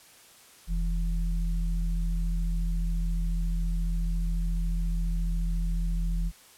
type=tone pair together; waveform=sine; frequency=42.87 / 166.6 Hz; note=F1 / E3; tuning=-31 / +19 cents; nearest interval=2 octaves; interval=2350 cents; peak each=-25 / -34 dBFS; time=0.67-6.32 s; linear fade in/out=50 ms; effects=white hiss -54 dBFS RMS until 6.57 s + low-pass 12000 Hz 12 dB/octave